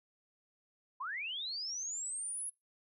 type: linear sweep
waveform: sine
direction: up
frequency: 950 to 10660 Hz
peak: -37 dBFS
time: 1-2.5 s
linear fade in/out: 10 ms
effects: noise-tail reverb RT60 0.2 s tail -24 dB re dry